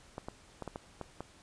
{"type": "clicks", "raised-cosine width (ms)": 1, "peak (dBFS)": -25, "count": 7, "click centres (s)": [0.181, 0.285, 0.623, 0.677, 0.759, 1.013, 1.206], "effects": ["pink hiss -59 dBFS RMS until 1.42 s", "resampled to 22050 Hz"]}